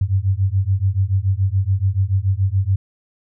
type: beating tone pair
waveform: sine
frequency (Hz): 93.2 / 100.2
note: F#2 / G2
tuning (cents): +13 / +38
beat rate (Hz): 7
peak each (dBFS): -18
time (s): 0.01-2.76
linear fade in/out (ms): 5
effects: none